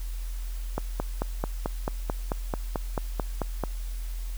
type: click train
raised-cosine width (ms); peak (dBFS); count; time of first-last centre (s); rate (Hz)
1; -13; 14; 0.78-3.637; 4.55
effects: added 42 Hz sine -30 dBFS peak until 4.37 s + white hiss -49 dBFS RMS until 4.37 s